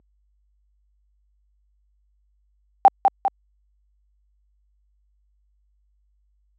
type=tone with echo; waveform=sine; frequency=784 Hz; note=G5; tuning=in tune; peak=-6 dBFS; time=2.85-2.88 s; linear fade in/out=0 ms; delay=200 ms; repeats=2; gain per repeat=-5 dB; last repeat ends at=3.28 s; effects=added 50 Hz sine -31 dBFS peak until 6.58 s + high-pass 300 Hz 12 dB/octave